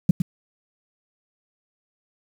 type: tone with echo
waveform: sine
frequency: 174.61 Hz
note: F3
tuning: in tune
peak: -8 dBFS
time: 0.09-0.11 s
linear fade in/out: 5 ms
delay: 110 ms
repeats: 1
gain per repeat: -8 dB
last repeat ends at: 0.22 s
effects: tanh soft clip ceiling -6 dBFS + 7-bit